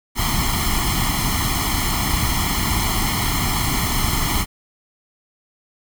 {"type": "noise with comb filter", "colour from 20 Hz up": "pink", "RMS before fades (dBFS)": -20, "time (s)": [0.15, 4.46], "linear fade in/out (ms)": 50, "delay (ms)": 0.95, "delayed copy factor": 0.95, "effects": []}